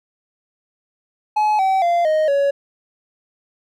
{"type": "tone with pitch steps", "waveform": "triangle", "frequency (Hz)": [850, 766.1, 690.4, 622.2, 560.8], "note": ["G#5", "G5", "F5", "D#5", "C#5"], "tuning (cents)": [40, -40, -20, 0, 20], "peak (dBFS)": -12, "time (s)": [1.36, 2.51], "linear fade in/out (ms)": 10, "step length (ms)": 230, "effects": []}